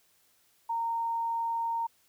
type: tone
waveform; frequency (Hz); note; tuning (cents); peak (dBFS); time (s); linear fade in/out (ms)
sine; 922; A#5; -19; -28; 0.69-1.87; 10
effects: white hiss -67 dBFS RMS until 2.08 s